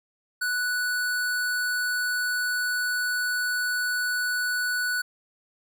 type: tone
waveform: square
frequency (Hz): 1480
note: F#6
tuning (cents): 0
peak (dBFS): -25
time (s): 0.41-5.02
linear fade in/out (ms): 10
effects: none